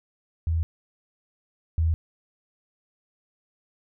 sine tone pair in turn, 81.8 / 81.14 Hz, E2 / E2, -13 / -27 cents, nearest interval unison, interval 14 cents, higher first, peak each -21 / -19 dBFS, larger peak second, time 0.47-0.63 / 1.78-1.94 s, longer neither, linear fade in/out 0 ms, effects none

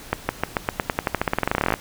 accelerating click train, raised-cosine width 0.5 ms, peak -4 dBFS, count 26, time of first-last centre 0.13-1.74 s, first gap 160 ms, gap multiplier 0.91, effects pink hiss -41 dBFS RMS until 1.8 s

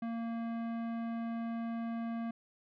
sine tone with tanh clipping, 230.3 Hz, A#3, 21 cents flat, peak -37 dBFS, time 0.02-2.31 s, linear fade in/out 5 ms, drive 16 dB, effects none

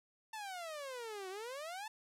sawtooth exponential two-way sweep, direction down then up, 897 to 366.1 to 897 Hz, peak -39 dBFS, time 0.33-1.88 s, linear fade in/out 5 ms, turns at 1.29 s, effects low-pass 12000 Hz 12 dB/octave

